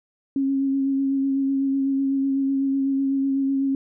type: tone with vibrato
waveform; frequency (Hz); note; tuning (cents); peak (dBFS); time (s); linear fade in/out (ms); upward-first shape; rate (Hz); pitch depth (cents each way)
sine; 272.2; C#4; -31; -19; 0.36-3.75; 2; sine; 8; 18
effects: none